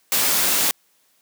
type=noise; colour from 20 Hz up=white; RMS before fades=-19 dBFS; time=0.12-0.71 s; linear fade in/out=0 ms; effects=white hiss -62 dBFS RMS until 1.21 s + high-pass 150 Hz 12 dB/octave